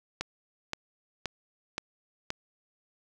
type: click train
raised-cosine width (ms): 0.2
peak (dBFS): -14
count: 5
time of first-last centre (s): 0.21-2.304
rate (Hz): 1.91
effects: none